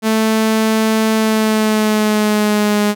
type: tone with pitch glide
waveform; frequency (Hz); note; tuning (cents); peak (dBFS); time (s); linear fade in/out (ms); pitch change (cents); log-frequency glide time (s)
sawtooth; 220 to 207.7; A3 to G#3; 0 to 0; -8; 0.02-2.95; 50; -100; 1.15-2.82
effects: none